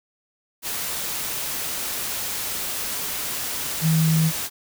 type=tone in noise; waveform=sine; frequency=160 Hz; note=D#3; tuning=49 cents sharp; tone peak=-16 dBFS; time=3.81-4.32 s; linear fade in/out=50 ms; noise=white; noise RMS=-28 dBFS; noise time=0.62-4.5 s; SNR=+9 dB; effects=none